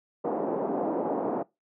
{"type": "band-pass noise", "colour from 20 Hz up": "pink", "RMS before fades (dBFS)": -29, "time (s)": [0.24, 1.43], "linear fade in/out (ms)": 10, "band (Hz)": [250, 810], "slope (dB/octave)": 24, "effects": ["noise-tail reverb RT60 0.2 s tail -21 dB re dry"]}